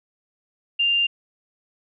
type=tone; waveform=sine; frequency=2794 Hz; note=F7; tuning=in tune; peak=-17 dBFS; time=0.79-1.07 s; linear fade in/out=10 ms; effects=none